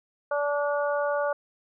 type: harmonic tone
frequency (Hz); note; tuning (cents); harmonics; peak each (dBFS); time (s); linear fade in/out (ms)
289.3; D4; -26; 2 / 3 / 4 / 5; -25 / -33 / -33 / -33; 0.31-1.33; 5
effects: none